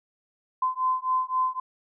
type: beating tone pair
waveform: sine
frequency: 1026 / 1029.8 Hz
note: C6 / C6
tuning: -34 / -28 cents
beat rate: 3.8 Hz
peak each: -26 dBFS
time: 0.62-1.6 s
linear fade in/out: 5 ms
effects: none